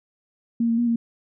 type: tone with pitch steps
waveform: sine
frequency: 232.5 / 229.9 / 238.7 / 232.2 Hz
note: A#3 / A#3 / A#3 / A#3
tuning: -4 / -24 / +41 / -7 cents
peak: -18 dBFS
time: 0.6-0.96 s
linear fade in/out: 5 ms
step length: 90 ms
effects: none